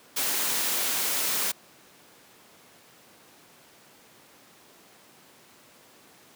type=noise; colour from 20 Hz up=white; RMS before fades=-27 dBFS; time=0.16-1.52 s; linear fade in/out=10 ms; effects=pink hiss -54 dBFS RMS until 6.35 s + high-pass 200 Hz 12 dB/octave